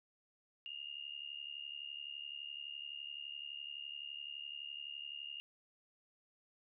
sine tone with amplitude modulation, 2828 Hz, F7, 21 cents sharp, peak -40 dBFS, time 0.66-5.4 s, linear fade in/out 0 ms, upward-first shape sine, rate 71.8 Hz, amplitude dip 85%, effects none

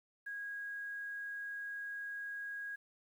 sine tone with quantisation, 1644 Hz, G#6, 18 cents flat, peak -40 dBFS, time 0.26-2.76 s, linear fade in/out 10 ms, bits 11, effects none

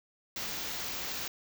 white band-stop noise, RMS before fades -37 dBFS, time 0.36-1.28 s, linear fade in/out 2 ms, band 7000 to 15000 Hz, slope 48 dB/octave, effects none

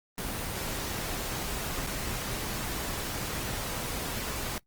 pink noise with dropouts, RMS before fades -34 dBFS, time 0.18-4.58 s, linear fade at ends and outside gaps 0 ms, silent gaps 1.865-1.871 s, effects noise-tail reverb RT60 0.1 s tail -21 dB re dry + Opus 24 kbps

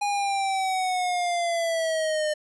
square linear sweep, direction down, 822 to 603 Hz, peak -24 dBFS, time 0.01-2.34 s, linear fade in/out 10 ms, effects resampled to 24000 Hz

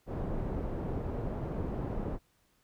pink low-pass noise, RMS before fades -35 dBFS, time 0.06-2.19 s, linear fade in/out 50 ms, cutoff 590 Hz, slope 12 dB/octave, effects pink hiss -71 dBFS RMS until 2.63 s

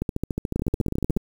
two click trains, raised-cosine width 3 ms, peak -12 / -11 dBFS, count 17 / 11, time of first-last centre 0.02-1.171 / 0.56-1.166 s, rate 13.9 / 16.5 Hz, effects 7-bit

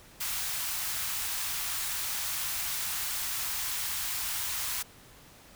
white band-stop noise, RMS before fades -33 dBFS, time 0.2-4.83 s, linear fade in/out 10 ms, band 110 to 820 Hz, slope 24 dB/octave, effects pink hiss -54 dBFS RMS until 5.55 s

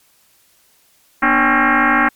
sine tone with frequency modulation, 243.4 Hz, B3, 25 cents flat, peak -10 dBFS, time 1.22-2.09 s, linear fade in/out 10 ms, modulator 270 Hz, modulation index 6.8, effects white hiss -55 dBFS RMS until 2.15 s + MP3 96 kbps

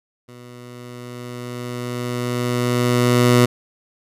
15% pulse tone with level ramp, 122.5 Hz, B2, 14 cents flat, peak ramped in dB -33 to -4 dBFS, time 0.28-3.46 s, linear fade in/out 10 ms, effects resampled to 32000 Hz

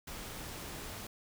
pink noise, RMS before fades -44 dBFS, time 0.07-1.07 s, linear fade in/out 5 ms, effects none

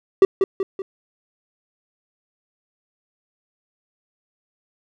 triangle tone with echo, 386 Hz, G4, 27 cents flat, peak -5 dBFS, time 0.22-0.25 s, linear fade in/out 2 ms, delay 190 ms, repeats 3, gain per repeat -6 dB, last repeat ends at 0.82 s, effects none

